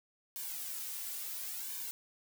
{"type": "noise with flanger", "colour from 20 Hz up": "blue", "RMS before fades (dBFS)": -41, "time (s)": [0.36, 1.91], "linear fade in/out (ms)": 0, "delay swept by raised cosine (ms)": [1.5, 3.2], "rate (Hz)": 0.72, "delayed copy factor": -1, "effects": []}